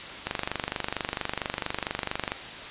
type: click train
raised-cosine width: 0.3 ms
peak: -11 dBFS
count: 51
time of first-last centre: 0.27-2.319 s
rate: 24.4 Hz
effects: white hiss -38 dBFS RMS until 2.7 s + resampled to 8000 Hz